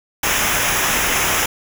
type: noise with comb filter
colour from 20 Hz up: pink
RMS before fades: -18 dBFS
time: 0.23-1.46 s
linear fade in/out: 5 ms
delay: 0.23 ms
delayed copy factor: -0.7
effects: none